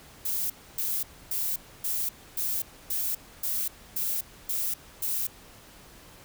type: noise bursts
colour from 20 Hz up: violet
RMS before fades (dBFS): -29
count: 10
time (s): 0.25-5.27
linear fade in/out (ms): 5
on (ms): 250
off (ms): 280
effects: pink hiss -51 dBFS RMS until 6.24 s